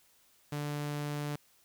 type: tone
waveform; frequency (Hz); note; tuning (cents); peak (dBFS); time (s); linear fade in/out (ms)
sawtooth; 146.83; D3; 0; -30; 0.52-1.36; 5
effects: white hiss -66 dBFS RMS until 1.64 s